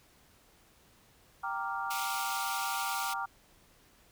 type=chord; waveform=sine; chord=G minor seventh; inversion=none; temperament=equal; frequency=784 / 932.3 / 1174.7 / 1396.9 Hz; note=G5 / Bb5 / D6 / F6; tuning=0 / 0 / 0 / 0 cents; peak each=-38 dBFS; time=1.43-3.26 s; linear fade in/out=10 ms
type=high-pass noise; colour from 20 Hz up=pink; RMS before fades=-39 dBFS; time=1.9-3.14 s; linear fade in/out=10 ms; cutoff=2100 Hz; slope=96 dB/octave
effects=pink hiss -63 dBFS RMS until 4.11 s